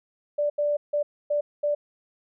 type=tone bursts at uneven times; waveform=sine; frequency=587 Hz; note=D5; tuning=1 cent flat; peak=-21 dBFS; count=5; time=0.38-0.5 / 0.58-0.77 / 0.93-1.03 / 1.3-1.41 / 1.63-1.75 s; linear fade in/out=10 ms; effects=none